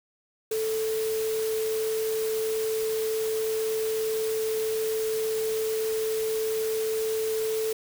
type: tone in noise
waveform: sine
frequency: 440 Hz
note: A4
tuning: in tune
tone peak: -25 dBFS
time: 0.51-7.73 s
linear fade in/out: 5 ms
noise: white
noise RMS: -37 dBFS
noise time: 0.51-7.73 s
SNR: +9 dB
effects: none